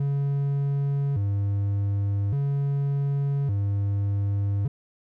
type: tone with vibrato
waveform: triangle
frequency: 118.7 Hz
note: A#2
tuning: 32 cents sharp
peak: -20 dBFS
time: 0-4.68 s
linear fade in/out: 5 ms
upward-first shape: square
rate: 0.43 Hz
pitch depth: 290 cents each way
effects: none